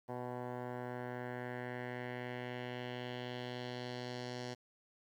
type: tone with low-pass filter sweep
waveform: 10% pulse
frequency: 123.8 Hz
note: B2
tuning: 5 cents sharp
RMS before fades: -43 dBFS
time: 0.08-4.55 s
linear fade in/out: 20 ms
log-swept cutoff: 1000 to 5400 Hz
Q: 2.1
effects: 11-bit